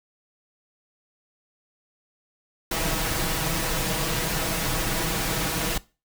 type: noise with comb filter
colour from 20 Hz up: pink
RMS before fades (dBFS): -26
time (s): 2.71-5.78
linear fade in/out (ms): 5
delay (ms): 6.2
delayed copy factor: +0.75
effects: noise-tail reverb RT60 0.3 s tail -20 dB re dry